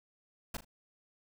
pink noise with echo, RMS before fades -38 dBFS, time 0.54-0.57 s, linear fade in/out 5 ms, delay 39 ms, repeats 2, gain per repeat -12 dB, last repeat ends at 0.648 s, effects none

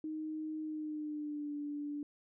sine tone with pitch glide, 311.1 to 291.9 Hz, D#4 to D4, 0 to -10 cents, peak -37 dBFS, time 0.04-2.03 s, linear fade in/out 2 ms, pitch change -110 cents, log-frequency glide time 0.62-1.54 s, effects none

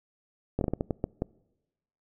slowing click train, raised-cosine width 2 ms, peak -14 dBFS, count 9, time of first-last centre 0.59-1.221 s, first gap 22 ms, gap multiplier 1.35, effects noise-tail reverb RT60 1.0 s tail -25 dB re dry

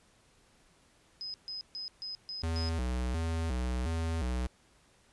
sine tone bursts, 5050 Hz, D#8, 25 cents sharp, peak -37 dBFS, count 6, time 1.21-2.69 s, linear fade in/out 0 ms, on 130 ms, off 140 ms
square tone with vibrato, 71.4 Hz, D2, 48 cents flat, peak -31 dBFS, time 2.43-4.47 s, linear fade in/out 5 ms, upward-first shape square, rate 1.4 Hz, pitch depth 240 cents each way
effects pink hiss -65 dBFS RMS until 5.12 s + resampled to 24000 Hz

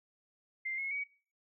sine tone with pitch steps, 2093 / 2174 / 2259 Hz, C7 / C#7 / C#7, 0 / -34 / +32 cents, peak -34 dBFS, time 0.65-1.04 s, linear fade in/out 10 ms, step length 130 ms, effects noise-tail reverb RT60 0.4 s tail -20 dB re dry

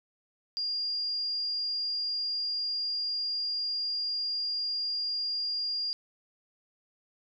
sine tone, 4814 Hz, D8, 42 cents sharp, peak -29 dBFS, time 0.57-5.93 s, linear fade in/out 0 ms, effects none

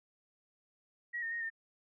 sine tone with pitch steps, 1909 / 1828 / 1866 / 1812 Hz, A#6 / A#6 / A#6 / A#6, +41 / -34 / +1 / -50 cents, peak -35 dBFS, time 1.13-1.502 s, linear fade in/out 20 ms, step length 93 ms, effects none

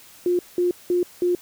sine tone bursts, 354.8 Hz, F4, 27 cents sharp, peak -17 dBFS, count 4, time 0.26-1.35 s, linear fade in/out 2 ms, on 130 ms, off 190 ms, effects white hiss -48 dBFS RMS until 1.41 s

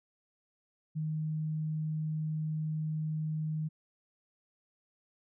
sine tone, 155.56 Hz, D#3, in tune, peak -31 dBFS, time 0.95-3.69 s, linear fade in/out 20 ms, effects none

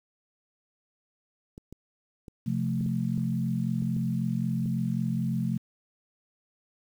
clicks, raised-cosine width 3 ms, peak -30 dBFS, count 9, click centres 1.579 / 1.726 / 2.282 / 2.81 / 2.862 / 3.178 / 3.822 / 3.966 / 4.659 s
sine chord, F major, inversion second, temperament equal, 130.81 / 174.61 / 220 Hz, C3 / F3 / A3, 0 / 0 / 0 cents, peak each -30 dBFS, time 2.46-5.58 s, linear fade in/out 10 ms
effects 9-bit

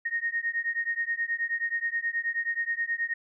sine beating tone pair, 1854 / 1863.4 Hz, A#6 / A#6, -10 / -1 cents, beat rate 9.4 Hz, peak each -30 dBFS, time 0.05-3.14 s, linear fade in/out 10 ms, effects none

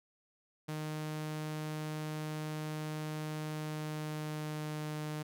sawtooth tone with pitch glide, 154 to 152.32 Hz, D#3 to D#3, -17 to -36 cents, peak -33 dBFS, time 0.68-5.23 s, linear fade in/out 10 ms, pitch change -19 cents, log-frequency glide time 3.4-4.94 s, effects none

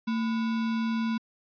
sine tone with sample-and-hold, 225.7 Hz, A3, 44 cents sharp, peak -25 dBFS, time 0.07-1.18 s, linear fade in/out 10 ms, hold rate 1225 Hz, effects resampled to 11025 Hz

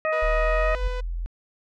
harmonic tone, 627 Hz, D#5, 13 cents sharp, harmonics 1 / 2 / 3 / 4, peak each -23 / -28 / -29 / -34 dBFS, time 0.05-0.75 s, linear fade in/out 0 ms
sawtooth tone with pitch glide, 487.6 to 499.6 Hz, B4 to B4, -22 to +20 cents, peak -28 dBFS, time 0.12-1.01 s, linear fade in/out 10 ms, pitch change +42 cents, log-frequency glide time 0.62-0.73 s
sine exponential sweep, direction up, 36.45 to 48.21 Hz, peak -22 dBFS, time 0.22-0.88 s, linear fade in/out 10 ms
sine tone, 42.45 Hz, F1, 48 cents flat, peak -26 dBFS, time 0.72-1.26 s, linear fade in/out 0 ms
effects low-pass 4000 Hz 12 dB/octave

